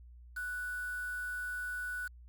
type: tone with quantisation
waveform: sine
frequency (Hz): 1480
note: F#6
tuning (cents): 0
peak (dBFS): -36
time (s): 0.36-2.08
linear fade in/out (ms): 10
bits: 8
effects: added 60 Hz sine -51 dBFS peak until 2.28 s